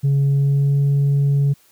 sine tone with pitch glide, 139.4 to 140.86 Hz, C#3 to C#3, +10 to +28 cents, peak -11 dBFS, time 0.03-1.54 s, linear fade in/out 20 ms, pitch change +18 cents, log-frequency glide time 0.32-0.8 s, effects tanh soft clip ceiling -12 dBFS + white hiss -55 dBFS RMS until 1.71 s

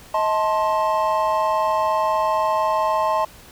triangle chord, A diminished, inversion second, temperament just, 633.6 / 880 / 1056 Hz, Eb5 / A5 / C6, +31 / 0 / +16 cents, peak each -20 dBFS, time 0.14-3.25 s, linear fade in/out 5 ms, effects pink hiss -45 dBFS RMS until 3.51 s

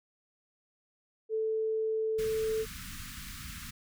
sine tone, 440 Hz, A4, in tune, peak -28 dBFS, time 1.29-2.66 s, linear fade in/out 50 ms
pink band-stop noise, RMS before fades -43 dBFS, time 2.18-3.71 s, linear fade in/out 10 ms, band 260 to 1200 Hz, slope 48 dB/octave
effects none

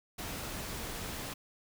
pink noise, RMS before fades -40 dBFS, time 0.18-1.34 s, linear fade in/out 10 ms, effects none

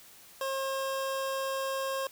25% pulse tone, 537 Hz, C5, 45 cents sharp, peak -27 dBFS, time 0.41-2.07 s, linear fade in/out 2 ms, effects white hiss -54 dBFS RMS until 2.11 s

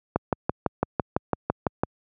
click train, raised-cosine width 1 ms, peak -7 dBFS, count 11, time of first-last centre 0.16-1.835 s, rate 5.97 Hz, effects high-pass 80 Hz 12 dB/octave

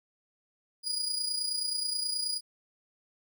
35% pulse tone with amplitude modulation, 4897 Hz, D#8, 28 cents flat, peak -26 dBFS, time 0.83-2.41 s, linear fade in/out 50 ms, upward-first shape sine, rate 29.4 Hz, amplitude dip 55%, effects none

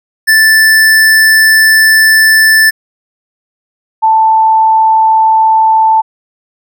square / sine tone pair in turn, 1760 / 883.1 Hz, A6 / A5, 0 / +6 cents, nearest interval octave, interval 1194 cents, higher first, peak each -4 dBFS, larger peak neither, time 0.27-2.71 / 4.02-6.02 s, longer first, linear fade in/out 20 ms, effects none

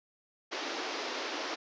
pink band-pass noise, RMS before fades -37 dBFS, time 0.51-1.56 s, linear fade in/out 20 ms, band 280 to 5900 Hz, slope 48 dB/octave, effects resampled to 16000 Hz

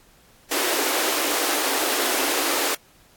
pink high-pass noise, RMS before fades -23 dBFS, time 0.51-2.75 s, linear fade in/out 5 ms, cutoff 270 Hz, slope 96 dB/octave, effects pink hiss -55 dBFS RMS until 3.16 s + AAC 64 kbps

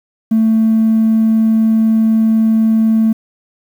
triangle tone, 222 Hz, A3, 16 cents sharp, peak -5 dBFS, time 0.31-3.13 s, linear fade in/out 10 ms, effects tanh soft clip ceiling -5 dBFS + 7-bit

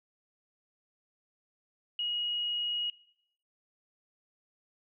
sine tone, 2893 Hz, F#7, 40 cents flat, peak -30 dBFS, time 1.99-2.9 s, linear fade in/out 2 ms, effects noise-tail reverb RT60 0.7 s tail -19 dB re dry

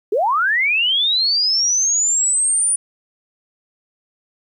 sine linear sweep, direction up, 372.7 to 9520 Hz, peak -14 dBFS, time 0.12-2.76 s, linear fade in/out 5 ms, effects 9-bit

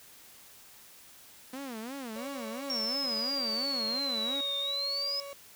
sawtooth tone with vibrato, 246.9 Hz, B3, in tune, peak -34 dBFS, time 1.53-4.41 s, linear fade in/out 5 ms, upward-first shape sine, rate 2.9 Hz, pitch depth 220 cents each way
35% pulse tone, 561 Hz, C#5, 21 cents sharp, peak -39 dBFS, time 2.16-5.33 s, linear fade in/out 0 ms
sine exponential two-way sweep, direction down then up, 5550 to 3622 to 5130 Hz, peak -30 dBFS, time 2.7-5.2 s, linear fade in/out 0 ms, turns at 4.58 s
effects white hiss -54 dBFS RMS until 5.55 s

